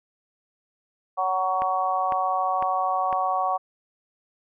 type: harmonic tone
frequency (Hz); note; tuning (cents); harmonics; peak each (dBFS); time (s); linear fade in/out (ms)
186.7; F#3; +16; 3 / 4 / 5 / 6; -32 / -24 / -31 / -26; 1.17-3.58; 20
type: click train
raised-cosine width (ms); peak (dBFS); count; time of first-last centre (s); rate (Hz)
0.5; -17; 4; 1.62-3.128; 1.99
effects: none